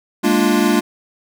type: chord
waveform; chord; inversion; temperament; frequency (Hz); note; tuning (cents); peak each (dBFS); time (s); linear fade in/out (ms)
square; Bb dominant seventh; third; equal; 207.7 / 233.1 / 293.7 / 349.2; Ab3 / Bb3 / D4 / F4; 0 / 0 / 0 / 0; -19; 0.23-0.81; 20
effects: none